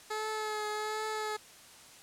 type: tone with vibrato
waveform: 15% pulse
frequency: 428.7 Hz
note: A4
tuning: 45 cents flat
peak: -27 dBFS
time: 0.1-1.37 s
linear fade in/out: 10 ms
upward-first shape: triangle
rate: 1.3 Hz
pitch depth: 26 cents each way
effects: white hiss -54 dBFS RMS until 2.02 s + low-pass 10000 Hz 12 dB/octave